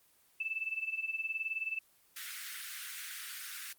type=tone with tremolo; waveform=sine; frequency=2637 Hz; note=E7; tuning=in tune; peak=-31 dBFS; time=0.4-1.79 s; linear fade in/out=5 ms; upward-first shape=sine; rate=19 Hz; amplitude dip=80%
type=high-pass noise; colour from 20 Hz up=pink; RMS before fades=-43 dBFS; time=2.16-3.73 s; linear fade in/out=5 ms; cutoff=1400 Hz; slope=48 dB/octave
effects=white hiss -67 dBFS RMS until 3.78 s + Opus 24 kbps